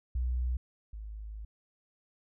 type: tone pair in turn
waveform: sine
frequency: 61.74 / 53.03 Hz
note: B1 / G#1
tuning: 0 / +37 cents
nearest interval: minor third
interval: 263 cents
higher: first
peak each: -28 / -39 dBFS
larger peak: first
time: 0.15-0.57 / 0.93-1.45 s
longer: second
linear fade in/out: 5 ms
effects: none